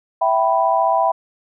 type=chord; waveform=sine; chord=E minor; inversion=none; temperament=equal with one note detuned; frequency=659.3 / 774.5 / 987.8 Hz; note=E5 / G5 / B5; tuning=0 / -21 / 0 cents; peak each=-18 dBFS; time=0.21-1.12 s; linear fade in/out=10 ms; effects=none